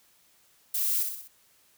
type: noise with echo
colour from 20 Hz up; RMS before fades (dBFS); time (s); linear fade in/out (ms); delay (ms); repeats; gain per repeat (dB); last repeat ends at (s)
violet; -28; 0.74-1.03; 5; 62; 4; -5; 1.278
effects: white hiss -63 dBFS RMS until 1.77 s